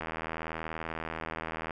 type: click train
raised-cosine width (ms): 0.5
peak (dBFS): -20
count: 138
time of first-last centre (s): 0.01-1.708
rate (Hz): 80.7
effects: none